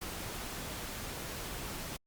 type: noise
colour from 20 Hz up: pink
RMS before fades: -41 dBFS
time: 0.01-1.97 s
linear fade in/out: 10 ms
effects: Opus 48 kbps